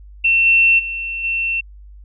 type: tone with level steps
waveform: sine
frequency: 2700 Hz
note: E7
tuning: 41 cents sharp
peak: -11 / -9 / -22 / -17 dBFS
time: 0.24-1.61 s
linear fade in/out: 10 ms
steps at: 0.45 / 0.78 / 1.23 s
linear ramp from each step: 20 ms
effects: added 50 Hz sine -37 dBFS peak until 2.04 s